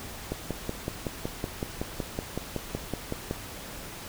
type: click train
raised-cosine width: 2 ms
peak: -16 dBFS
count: 17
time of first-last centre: 0.32-3.311 s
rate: 5.35 Hz
effects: pink hiss -41 dBFS RMS until 4.08 s